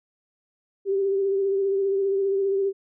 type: tone with vibrato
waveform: sine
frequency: 392 Hz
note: G4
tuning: in tune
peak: -20 dBFS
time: 0.85-2.73 s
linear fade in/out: 50 ms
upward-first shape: sine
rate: 15 Hz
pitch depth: 30 cents each way
effects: none